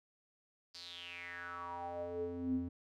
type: tone with band-pass filter sweep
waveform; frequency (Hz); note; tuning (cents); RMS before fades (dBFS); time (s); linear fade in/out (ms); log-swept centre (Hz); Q
square; 87.31; F2; 0; -42; 0.74-2.69; 10; 4800 to 200; 6.8
effects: none